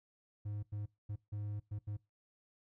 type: tone bursts at uneven times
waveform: triangle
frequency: 103.83 Hz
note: G#2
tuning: in tune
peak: -36 dBFS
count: 6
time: 0.45-0.63 / 0.72-0.86 / 1.09-1.16 / 1.32-1.6 / 1.71-1.79 / 1.87-1.97 s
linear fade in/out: 10 ms
effects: noise-tail reverb RT60 0.2 s tail -20 dB re dry